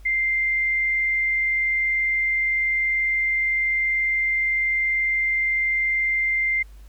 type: tone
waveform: sine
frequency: 2093 Hz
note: C7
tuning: in tune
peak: -19 dBFS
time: 0.05-6.63 s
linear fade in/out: 10 ms
effects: added 50 Hz sine -41 dBFS peak until 6.88 s + pink hiss -58 dBFS RMS until 6.88 s